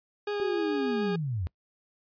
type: tone with vibrato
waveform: 40% pulse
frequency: 411 Hz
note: G#4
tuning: 18 cents flat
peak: -28 dBFS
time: 0.27-1.16 s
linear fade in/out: 5 ms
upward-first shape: triangle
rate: 6.8 Hz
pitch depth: 12 cents each way
type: linear sweep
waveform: sine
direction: down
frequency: 393.5 to 78 Hz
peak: -28 dBFS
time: 0.4-1.47 s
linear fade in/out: 0 ms
effects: noise-tail reverb RT60 0.1 s tail -24 dB re dry + resampled to 11025 Hz